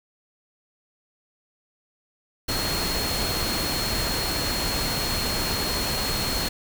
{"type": "tone in noise", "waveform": "sine", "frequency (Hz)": 4284, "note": "C8", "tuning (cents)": 40, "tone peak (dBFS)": -29, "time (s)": [2.48, 6.49], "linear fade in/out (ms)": 10, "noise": "pink", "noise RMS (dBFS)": -27, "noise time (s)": [2.48, 6.49], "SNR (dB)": -5, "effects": []}